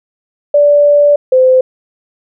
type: tone pair in turn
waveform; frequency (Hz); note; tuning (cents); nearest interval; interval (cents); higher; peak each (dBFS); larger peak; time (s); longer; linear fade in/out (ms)
sine; 582 / 515.1; D5 / C5; -16 / -27; major second; 211; first; -4; neither; 0.54-1.16 / 1.32-1.61; first; 5
effects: none